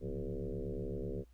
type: tone with frequency modulation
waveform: sine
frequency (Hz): 180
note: F#3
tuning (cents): -47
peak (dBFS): -36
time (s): 0-1.25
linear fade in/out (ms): 50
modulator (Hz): 70.4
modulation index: 4.5
effects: added 60 Hz sine -59 dBFS peak until 1.33 s + pink hiss -75 dBFS RMS until 1.33 s